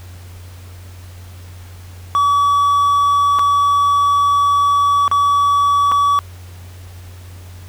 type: tone with dropouts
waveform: triangle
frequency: 1141 Hz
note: C#6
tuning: 50 cents sharp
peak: -9 dBFS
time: 2.15-6.19 s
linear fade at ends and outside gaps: 0 ms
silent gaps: 3.388-3.393 / 5.079-5.114 / 5.916-5.92 s
effects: added 90 Hz sine -33 dBFS peak until 7.68 s + pink hiss -44 dBFS RMS until 7.68 s